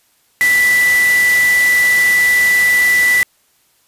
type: tone in noise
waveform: sine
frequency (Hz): 1975.5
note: B6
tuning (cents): 0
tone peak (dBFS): -9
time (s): 0.41-3.23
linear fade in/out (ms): 0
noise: white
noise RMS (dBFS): -22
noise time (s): 0.41-3.23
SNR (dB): +10
effects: white hiss -57 dBFS RMS until 3.87 s + resampled to 32000 Hz